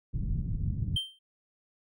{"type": "low-pass noise", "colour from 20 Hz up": "white", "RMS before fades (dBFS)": -31, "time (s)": [0.13, 0.97], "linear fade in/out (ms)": 10, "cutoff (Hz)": 150, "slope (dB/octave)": 24}
{"type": "tone with exponential decay", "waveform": "triangle", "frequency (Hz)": 3136, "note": "G7", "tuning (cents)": 0, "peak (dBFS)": -23, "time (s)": [0.96, 1.19], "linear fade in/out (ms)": 5, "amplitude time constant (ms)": 48}
{"effects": []}